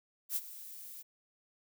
violet noise with ADSR envelope, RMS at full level -32 dBFS, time 0.29-1.03 s, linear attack 72 ms, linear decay 37 ms, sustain -16 dB, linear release 18 ms, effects none

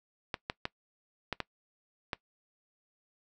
clicks, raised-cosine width 0.3 ms, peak -16 dBFS, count 6, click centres 0.342 / 0.499 / 0.654 / 1.327 / 1.403 / 2.132 s, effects noise-tail reverb RT60 0.1 s tail -21 dB re dry

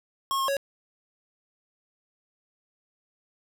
square tone with pitch steps, 1087 / 1075 / 554 Hz, C#6 / C6 / C#5, -34 / +47 / -1 cents, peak -25 dBFS, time 0.31-0.568 s, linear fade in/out 0 ms, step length 86 ms, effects none

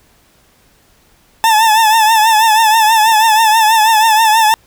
40% pulse tone with vibrato, 880 Hz, A5, in tune, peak -6 dBFS, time 1.44-4.54 s, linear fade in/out 0 ms, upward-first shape triangle, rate 6.2 Hz, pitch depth 78 cents each way, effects pink hiss -51 dBFS RMS until 4.66 s

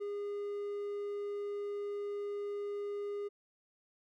triangle tone, 408.3 Hz, G#4, 29 cents flat, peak -34 dBFS, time 0-3.29 s, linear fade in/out 20 ms, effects none

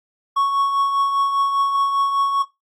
triangle tone with tremolo, 1108.7 Hz, C#6, in tune, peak -12 dBFS, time 0.36-2.43 s, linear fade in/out 10 ms, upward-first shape triangle, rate 5 Hz, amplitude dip 50%, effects noise-tail reverb RT60 0.2 s tail -18 dB re dry + AAC 48 kbps

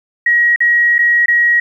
sine tone with dropouts, 1900 Hz, A#6, 33 cents sharp, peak -8 dBFS, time 0.26-1.6 s, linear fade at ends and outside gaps 5 ms, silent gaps 0.561-0.604 / 0.983-0.989 / 1.26-1.281 s, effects 8-bit

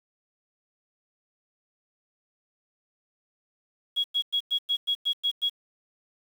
sine tone bursts, 3322 Hz, G#7, in tune, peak -22 dBFS, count 9, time 3.96-5.498 s, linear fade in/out 20 ms, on 82 ms, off 100 ms, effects 8-bit

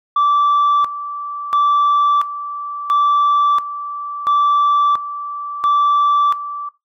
sine tone with tremolo, 1163 Hz, D6, 17 cents flat, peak -9 dBFS, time 0.16-6.69 s, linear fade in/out 5 ms, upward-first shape square, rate 0.73 Hz, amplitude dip 80%, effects noise-tail reverb RT60 0.2 s tail -17 dB re dry + tanh soft clip ceiling -9 dBFS

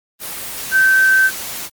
sine tone in noise, 1547 Hz, G6, 23 cents flat, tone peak -9 dBFS, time 0.71-1.31 s, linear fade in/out 50 ms, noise white, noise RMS -27 dBFS, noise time 0.19-1.7 s, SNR +15 dB, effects Opus 24 kbps

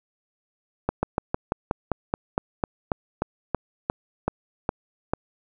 slowing click train, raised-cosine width 1 ms, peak -8 dBFS, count 17, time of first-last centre 0.89-5.135 s, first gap 140 ms, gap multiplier 1.08, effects none

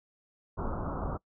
pink low-pass noise, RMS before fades -34 dBFS, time 0.57-1.18 s, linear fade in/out 20 ms, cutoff 1400 Hz, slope 96 dB/octave, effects noise-tail reverb RT60 0.1 s tail -23 dB re dry

